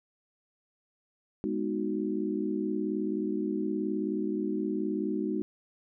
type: chord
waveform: sine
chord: G# minor seventh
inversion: none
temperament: equal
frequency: 207.7 / 246.9 / 311.1 / 370 Hz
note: G#3 / B3 / D#4 / F#4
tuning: 0 / 0 / 0 / 0 cents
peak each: -33 / -37 / -32 / -34 dBFS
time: 1.44-5.42 s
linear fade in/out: 0 ms
effects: none